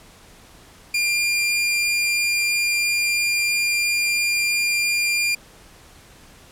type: tone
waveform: sawtooth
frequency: 2399 Hz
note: D7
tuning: 36 cents sharp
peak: -15 dBFS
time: 0.94-5.35 s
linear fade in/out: 5 ms
effects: pink hiss -48 dBFS RMS until 6.51 s + low-pass 12000 Hz 12 dB/octave